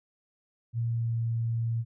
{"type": "tone with pitch glide", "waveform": "sine", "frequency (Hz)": [116.54, 115.27], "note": ["A#2", "A#2"], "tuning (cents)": [0, -19], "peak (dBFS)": -26, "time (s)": [0.73, 1.85], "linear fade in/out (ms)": 50, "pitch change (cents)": -19, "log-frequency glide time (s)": [0.85, 1.16], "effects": []}